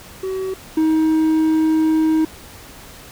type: tone pair in turn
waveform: triangle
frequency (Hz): 379.1 / 316.1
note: F#4 / D#4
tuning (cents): +42 / +27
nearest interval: minor third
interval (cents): 315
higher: first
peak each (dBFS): -19 / -11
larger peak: second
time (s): 0.23-0.54 / 0.77-2.25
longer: second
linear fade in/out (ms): 5
effects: pink hiss -40 dBFS RMS until 3.11 s